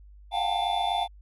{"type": "tone cluster", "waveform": "triangle", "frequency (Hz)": [703, 731, 795, 892, 3506], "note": ["F5", "F#5", "G5", "A5", "A7"], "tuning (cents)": [11, -21, 24, 23, -7], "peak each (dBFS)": [-28, -30, -27, -30, -32], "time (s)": [0.31, 1.08], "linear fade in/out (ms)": 50, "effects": ["added 50 Hz sine -47 dBFS peak until 1.21 s"]}